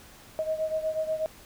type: beating tone pair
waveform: sine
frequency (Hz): 628 / 636.2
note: D#5 / D#5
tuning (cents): +16 / +38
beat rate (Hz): 8.2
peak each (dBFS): -28 / -32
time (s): 0.39-1.26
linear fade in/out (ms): 0
effects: pink hiss -51 dBFS RMS until 1.45 s